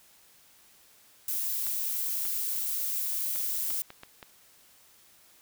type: noise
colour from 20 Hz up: violet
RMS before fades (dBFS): -31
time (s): 1.28-3.82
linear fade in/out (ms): 2
type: clicks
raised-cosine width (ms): 0.3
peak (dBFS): -27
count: 7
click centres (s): 1.668 / 2.254 / 3.359 / 3.705 / 3.904 / 4.034 / 4.228
effects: white hiss -59 dBFS RMS until 5.41 s